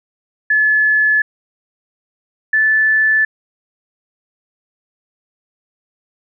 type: tone pair in turn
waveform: sine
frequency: 1720 / 1747 Hz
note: A6 / A6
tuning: -40 / -13 cents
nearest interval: unison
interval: 27 cents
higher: second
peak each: -10 / -10 dBFS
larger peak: neither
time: 0.5-1.22 / 2.53-3.25 s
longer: neither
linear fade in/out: 5 ms
effects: none